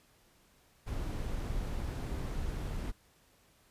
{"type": "noise", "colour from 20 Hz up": "brown", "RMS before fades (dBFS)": -36, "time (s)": [0.86, 2.92], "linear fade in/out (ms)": 20, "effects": ["pink hiss -66 dBFS RMS until 3.7 s", "resampled to 32000 Hz"]}